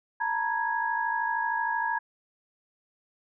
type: tone cluster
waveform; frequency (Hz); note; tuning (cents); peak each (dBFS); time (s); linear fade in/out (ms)
sine; 904 / 957 / 1658; A5 / A#5 / G#6; +47 / +45 / -3; -30; 0.2-1.99; 10
effects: none